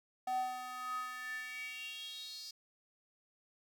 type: tone with high-pass filter sweep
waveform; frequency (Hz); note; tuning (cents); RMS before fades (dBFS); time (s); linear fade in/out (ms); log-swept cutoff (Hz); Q
square; 251.6; B3; +32; -42; 0.27-2.51; 5; 690 to 4900; 7.7
effects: none